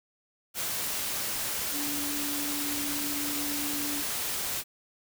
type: tone in noise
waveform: sine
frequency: 290 Hz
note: D4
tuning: 22 cents flat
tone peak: -35 dBFS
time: 1.71-4.04 s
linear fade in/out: 50 ms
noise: white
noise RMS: -32 dBFS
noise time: 0.54-4.64 s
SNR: -6 dB
effects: none